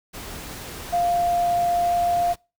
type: tone in noise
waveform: sine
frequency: 698.5 Hz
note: F5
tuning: in tune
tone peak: -18 dBFS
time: 0.92-2.34 s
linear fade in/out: 20 ms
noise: pink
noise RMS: -36 dBFS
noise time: 0.13-2.36 s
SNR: +15 dB
effects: noise-tail reverb RT60 0.3 s tail -25 dB re dry